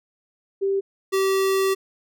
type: tone pair in turn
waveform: sine / square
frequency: 392 / 385.7 Hz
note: G4 / G4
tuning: 0 / -28 cents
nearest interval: unison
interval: 28 cents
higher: first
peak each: -19 dBFS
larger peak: neither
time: 0.61-0.81 / 1.12-1.75 s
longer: second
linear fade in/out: 20 ms
effects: none